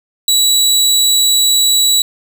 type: tone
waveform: 25% pulse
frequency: 3921 Hz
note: B7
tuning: 13 cents flat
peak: -5 dBFS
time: 0.28-2.02 s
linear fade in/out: 2 ms
effects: none